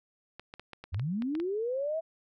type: clicks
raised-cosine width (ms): 0.3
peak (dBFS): -27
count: 10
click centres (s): 0.396 / 0.539 / 0.596 / 0.733 / 0.84 / 0.945 / 0.996 / 1.222 / 1.352 / 1.4
type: linear sweep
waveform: sine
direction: up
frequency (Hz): 76.4 to 661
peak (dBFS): -29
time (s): 0.92-2.01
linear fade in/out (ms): 20
effects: none